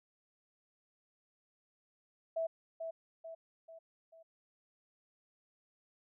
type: tone with echo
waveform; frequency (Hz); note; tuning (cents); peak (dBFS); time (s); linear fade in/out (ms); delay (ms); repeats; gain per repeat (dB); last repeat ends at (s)
sine; 655; E5; -11; -32; 2.36-2.47; 10; 440; 4; -6; 4.23
effects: none